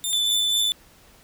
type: tone with tremolo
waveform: 15% pulse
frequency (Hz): 3603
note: A7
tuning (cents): +40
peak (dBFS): -16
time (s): 0.04-0.72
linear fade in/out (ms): 0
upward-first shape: sine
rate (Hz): 4.1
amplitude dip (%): 55
type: tone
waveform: sine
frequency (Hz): 3495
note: A7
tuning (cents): -12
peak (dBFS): -20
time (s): 0.13-0.72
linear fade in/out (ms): 0
effects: pink hiss -53 dBFS RMS until 1.23 s